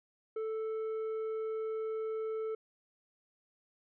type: tone with tanh clipping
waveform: sine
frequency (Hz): 440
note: A4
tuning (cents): 0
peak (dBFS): -35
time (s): 0.36-2.55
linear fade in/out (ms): 5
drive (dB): 6
effects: none